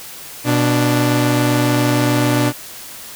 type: tone pair together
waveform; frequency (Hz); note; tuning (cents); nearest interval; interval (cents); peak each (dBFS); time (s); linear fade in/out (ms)
sawtooth; 122.92 / 293.7; B2 / D4; -8 / 0; octave + minor third; 1508; -12; 0.44-2.53; 50
effects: white hiss -34 dBFS RMS until 3.15 s